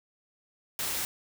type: noise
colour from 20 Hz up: white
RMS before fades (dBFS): -32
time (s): 0.79-1.05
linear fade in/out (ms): 0
effects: none